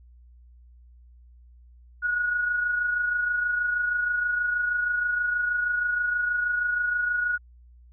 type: tone pair together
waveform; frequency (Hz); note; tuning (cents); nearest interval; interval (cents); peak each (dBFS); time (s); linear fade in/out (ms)
sine; 1453.7 / 1480; F#6 / F#6; -31 / 0; unison; 31; -23 / -34; 2.02-7.38; 20
effects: added 60 Hz sine -49 dBFS peak until 7.92 s